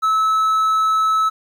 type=tone; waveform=triangle; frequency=1300 Hz; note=E6; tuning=24 cents flat; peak=-12 dBFS; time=0.02-1.3 s; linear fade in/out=20 ms; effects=9-bit